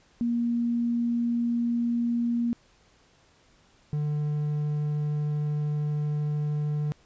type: tone pair in turn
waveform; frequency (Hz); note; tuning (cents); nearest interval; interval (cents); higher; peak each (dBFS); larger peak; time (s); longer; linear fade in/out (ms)
sine / triangle; 236.4 / 148.92; A#3 / D3; +24 / +24; minor sixth; 800; first; -23; neither; 0.21-2.53 / 3.93-6.92; second; 0
effects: pink hiss -61 dBFS RMS until 7.05 s + resampled to 16000 Hz